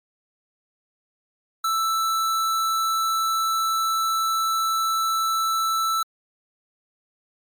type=tone; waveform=square; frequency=1322 Hz; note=E6; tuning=5 cents sharp; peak=-21 dBFS; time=1.64-6.03 s; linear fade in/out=5 ms; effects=MP3 96 kbps